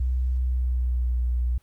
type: tone with pitch glide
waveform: sine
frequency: 63.1 to 60.81 Hz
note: B1 to B1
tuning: +38 to -26 cents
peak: -21 dBFS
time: 0-1.58 s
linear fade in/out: 5 ms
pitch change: -64 cents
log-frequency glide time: 0.38-1.21 s
effects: pink hiss -64 dBFS RMS until 1.62 s + Opus 48 kbps